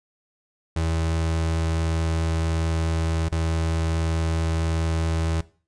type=tone with dropouts; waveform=35% pulse; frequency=81.4 Hz; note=E2; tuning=21 cents flat; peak=-20 dBFS; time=0.76-5.41 s; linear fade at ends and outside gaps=5 ms; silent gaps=3.286-3.319 s; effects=noise-tail reverb RT60 0.4 s tail -19 dB re dry + resampled to 22050 Hz